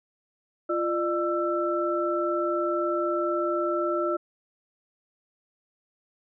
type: tone cluster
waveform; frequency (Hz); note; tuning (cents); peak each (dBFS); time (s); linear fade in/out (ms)
sine; 346 / 602 / 1331; F4 / D5 / E6; -16 / +43 / +16; -27 / -28 / -29; 0.69-4.17; 10
effects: none